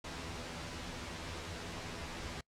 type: noise with comb filter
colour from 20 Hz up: pink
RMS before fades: -43 dBFS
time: 0.04-2.41 s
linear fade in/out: 5 ms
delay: 12 ms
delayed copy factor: +1
effects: noise-tail reverb RT60 0.1 s tail -24 dB re dry + low-pass 6000 Hz 12 dB/octave